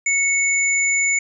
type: tone pair together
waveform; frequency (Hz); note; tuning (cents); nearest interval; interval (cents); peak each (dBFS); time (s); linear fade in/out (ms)
sine; 2210 / 7016; C#7 / A8; -6 / -6; octave + minor sixth; 2000; -17 / -21; 0.06-1.19; 5
effects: none